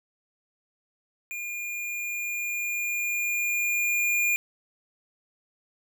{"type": "tone with level ramp", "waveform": "square", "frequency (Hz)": 2418, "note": "D7", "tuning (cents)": 50, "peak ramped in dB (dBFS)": [-33, -22], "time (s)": [1.31, 4.36], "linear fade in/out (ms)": 0, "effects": []}